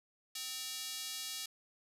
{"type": "tone with high-pass filter", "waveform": "square", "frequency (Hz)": 257.6, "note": "C4", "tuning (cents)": -27, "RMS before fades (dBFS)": -42, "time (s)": [0.35, 1.46], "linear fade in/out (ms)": 5, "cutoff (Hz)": 4000, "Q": 1.2, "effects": ["resampled to 32000 Hz", "11-bit"]}